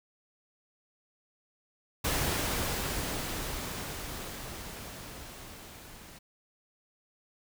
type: noise with level ramp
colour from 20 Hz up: pink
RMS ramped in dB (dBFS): -29 to -50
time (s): 2.04-6.19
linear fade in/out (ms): 10
effects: none